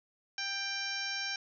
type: harmonic tone with a mistuned harmonic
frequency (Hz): 790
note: G5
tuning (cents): +13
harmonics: 1 / 2 / 3 / 4 / 5 / 6 / 7 / 8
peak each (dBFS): -47 / -39 / -41 / -46 / -44 / -46 / -38 / -47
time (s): 0.38-1.36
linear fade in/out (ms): 2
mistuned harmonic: 4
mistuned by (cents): -39
effects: none